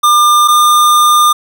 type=tone pair in turn; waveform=square; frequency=1200 / 1205.3 Hz; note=D6 / D6; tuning=+37 / +45 cents; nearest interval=unison; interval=8 cents; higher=second; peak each=-6 dBFS; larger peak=neither; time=0.03-0.48 / 0.48-1.33 s; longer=second; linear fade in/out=10 ms; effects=none